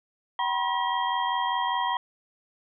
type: tone cluster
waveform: sine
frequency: 765 / 967 / 1052 / 1921 / 3218 Hz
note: G5 / B5 / C6 / B6 / G7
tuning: -42 / -37 / +9 / -48 / +45 cents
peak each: -32 / -26 / -32 / -35 / -35 dBFS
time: 0.39-1.97 s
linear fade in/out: 2 ms
effects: none